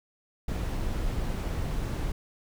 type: noise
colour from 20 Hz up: brown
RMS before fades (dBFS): -30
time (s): 0.48-2.12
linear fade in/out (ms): 5
effects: none